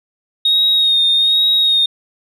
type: tone with vibrato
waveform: sine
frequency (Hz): 3729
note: A#7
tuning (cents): 0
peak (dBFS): -9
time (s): 0.45-1.86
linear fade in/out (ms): 5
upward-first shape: sine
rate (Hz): 1.2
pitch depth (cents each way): 32
effects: tanh soft clip ceiling -6 dBFS